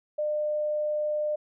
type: tone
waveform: sine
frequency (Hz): 602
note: D5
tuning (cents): +43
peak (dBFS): -25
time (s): 0.18-1.36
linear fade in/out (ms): 10
effects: none